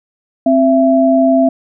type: tone pair together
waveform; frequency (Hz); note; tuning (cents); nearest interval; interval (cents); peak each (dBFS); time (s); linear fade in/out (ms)
sine; 263.7 / 667.8; C4 / E5; +14 / +22; octave + major third; 1608; -10; 0.46-1.49; 5
effects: none